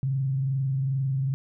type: tone with frequency modulation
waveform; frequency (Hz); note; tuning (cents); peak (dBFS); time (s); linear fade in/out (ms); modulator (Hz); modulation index
sine; 134.5; C3; +48; -23; 0.03-1.34; 0; 22.4; 0.27
effects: none